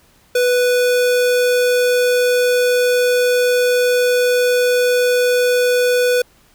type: tone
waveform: square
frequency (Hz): 493.9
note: B4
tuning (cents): 0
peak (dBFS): -13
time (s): 0.35-6.22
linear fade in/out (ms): 5
effects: pink hiss -53 dBFS RMS until 6.54 s